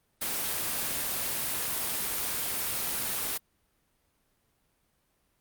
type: noise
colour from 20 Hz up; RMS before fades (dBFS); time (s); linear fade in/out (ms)
white; -31; 0.21-3.38; 10
effects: pink hiss -72 dBFS RMS until 5.4 s + Opus 32 kbps